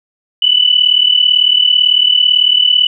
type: tone pair together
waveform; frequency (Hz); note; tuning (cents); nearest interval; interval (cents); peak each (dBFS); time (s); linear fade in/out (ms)
sine; 2960 / 2998; F#7 / F#7; 0 / +22; unison; 22; -10; 0.42-2.87; 5
effects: none